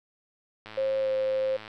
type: click train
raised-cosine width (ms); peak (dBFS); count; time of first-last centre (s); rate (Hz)
0.3; -26; 111; 0.66-1.679; 108
type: tone with pitch glide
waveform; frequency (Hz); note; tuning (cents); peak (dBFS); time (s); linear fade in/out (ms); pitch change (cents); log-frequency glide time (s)
sine; 535 to 527.3; C5 to C5; +38 to +13; -24; 0.77-1.57; 10; -25; 1-1.1
effects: none